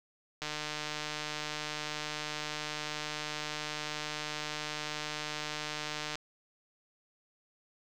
click train, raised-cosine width 0.2 ms, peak -19 dBFS, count 867, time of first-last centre 0.42-6.155 s, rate 151 Hz, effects none

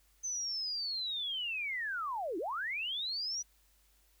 sine linear two-way sweep, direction down then up, 6200 to 305.6 to 5940 Hz, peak -34 dBFS, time 0.23-3.43 s, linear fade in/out 20 ms, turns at 2.38 s, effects added 50 Hz sine -68 dBFS peak until 4.2 s + white hiss -70 dBFS RMS until 4.2 s

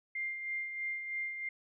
sine tone with tremolo, 2100 Hz, C7, 6 cents sharp, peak -33 dBFS, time 0.15-1.49 s, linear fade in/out 5 ms, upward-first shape sine, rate 3.1 Hz, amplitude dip 50%, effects none

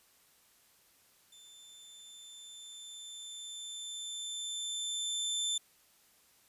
25% pulse tone with level ramp, 3542 Hz, A7, 11 cents sharp, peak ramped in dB -51 to -27 dBFS, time 1.32-5.58 s, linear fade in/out 5 ms, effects white hiss -66 dBFS RMS until 6.48 s + resampled to 32000 Hz

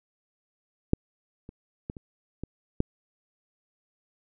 clicks, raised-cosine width 3 ms, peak -7 / -29 / -20 / -28 / -21 / -10 dBFS, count 6, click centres 0.934 / 1.491 / 1.899 / 1.968 / 2.436 / 2.804 s, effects none

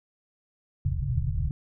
white low-pass noise, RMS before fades -27 dBFS, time 0.85-1.51 s, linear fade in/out 2 ms, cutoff 150 Hz, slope 96 dB/octave, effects none

